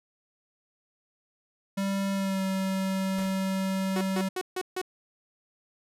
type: tone with pitch glide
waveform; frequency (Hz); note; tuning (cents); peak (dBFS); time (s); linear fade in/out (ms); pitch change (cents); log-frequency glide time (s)
square; 196 to 191.3; G3 to G3; 0 to -42; -27; 1.77-4.29; 10; -42; 2.13-2.42
type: noise with exponential decay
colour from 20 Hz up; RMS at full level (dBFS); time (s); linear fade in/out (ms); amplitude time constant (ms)
pink; -39; 3.18-3.49; 5; 67
type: tone bursts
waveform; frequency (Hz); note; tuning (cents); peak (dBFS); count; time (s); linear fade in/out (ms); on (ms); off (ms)
sawtooth; 370; F#4; 0; -25; 5; 3.96-4.815; 2; 51; 150
effects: resampled to 32000 Hz